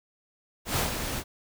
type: noise with ADSR envelope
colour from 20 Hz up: pink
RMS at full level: -25 dBFS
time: 0.65-1.24 s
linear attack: 120 ms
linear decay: 130 ms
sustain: -7 dB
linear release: 57 ms
effects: none